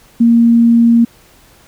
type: tone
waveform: sine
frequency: 233.1 Hz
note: A#3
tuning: in tune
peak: -5 dBFS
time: 0.2-1.05 s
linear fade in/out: 10 ms
effects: pink hiss -46 dBFS RMS until 1.67 s